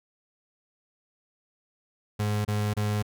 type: tone bursts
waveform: 35% pulse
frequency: 104.8 Hz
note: G#2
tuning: 16 cents sharp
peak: -23 dBFS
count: 3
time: 2.19-3.026 s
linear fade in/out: 10 ms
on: 260 ms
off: 28 ms
effects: none